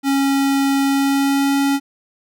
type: tone with pitch glide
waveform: square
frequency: 275.1 to 278 Hz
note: C#4 to C#4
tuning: -13 to +5 cents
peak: -15 dBFS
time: 0.03-1.8 s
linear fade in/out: 50 ms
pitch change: +18 cents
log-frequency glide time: 0.82-1.59 s
effects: none